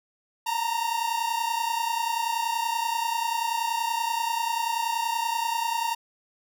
45% pulse tone pair together, 909.6 / 940 Hz, A#5 / A#5, -43 / +14 cents, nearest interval minor second, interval 57 cents, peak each -28 dBFS, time 0.46-5.95 s, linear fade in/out 10 ms, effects none

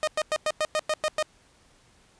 sawtooth tone bursts, 617 Hz, D#5, 15 cents flat, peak -19 dBFS, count 9, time 0.03-1.226 s, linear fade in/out 0 ms, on 44 ms, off 100 ms, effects pink hiss -60 dBFS RMS until 2.19 s + resampled to 22050 Hz

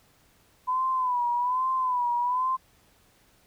sine tone with vibrato, 1000 Hz, B5, 21 cents sharp, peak -23 dBFS, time 0.67-2.57 s, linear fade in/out 20 ms, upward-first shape sine, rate 1.2 Hz, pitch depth 75 cents each way, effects pink hiss -62 dBFS RMS until 3.46 s

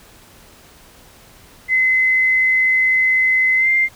sine tone with pitch glide, 2044 to 2097 Hz, C7 to C7, -41 to +3 cents, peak -12 dBFS, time 1.68-3.89 s, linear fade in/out 50 ms, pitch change +44 cents, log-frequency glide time 3.56-3.69 s, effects pink hiss -46 dBFS RMS until 3.95 s

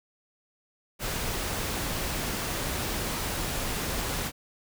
pink noise, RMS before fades -31 dBFS, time 0.99-4.32 s, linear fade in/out 50 ms, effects none

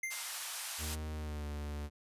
square tone with exponential decay, 2093 Hz, C7, in tune, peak -34 dBFS, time 0.03-0.41 s, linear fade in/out 5 ms, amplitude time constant 82 ms
white band-pass noise, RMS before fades -42 dBFS, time 0.1-0.96 s, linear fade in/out 20 ms, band 720 to 12000 Hz, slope 24 dB/octave
45% pulse tone with pitch glide, 77.2 to 73.59 Hz, D#2 to D2, -13 to +4 cents, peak -38 dBFS, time 0.78-1.9 s, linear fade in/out 50 ms, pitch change -83 cents, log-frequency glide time 1.13-1.46 s
effects resampled to 32000 Hz

